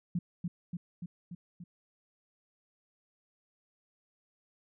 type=tone with echo; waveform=sine; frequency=174.7 Hz; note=F3; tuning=1 cent sharp; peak=-28 dBFS; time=0.15-0.19 s; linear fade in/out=5 ms; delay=290 ms; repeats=5; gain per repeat=-3 dB; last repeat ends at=1.64 s; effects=none